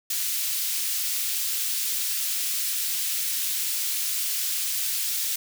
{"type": "high-pass noise", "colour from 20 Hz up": "white", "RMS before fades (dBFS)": -27, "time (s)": [0.1, 5.36], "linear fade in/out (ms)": 5, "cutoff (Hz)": 2800, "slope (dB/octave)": 12, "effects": []}